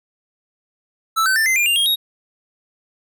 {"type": "tone with pitch steps", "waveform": "square", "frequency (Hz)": [1318.5, 1532.2, 1780.4, 2069, 2404, 2794, 3247, 3773], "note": ["E6", "G6", "A6", "C7", "D7", "F7", "G#7", "A#7"], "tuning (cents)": [0, -40, 20, -20, 40, 0, -40, 20], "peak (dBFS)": -15, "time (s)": [1.16, 1.96], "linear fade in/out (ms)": 20, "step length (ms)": 100, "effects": []}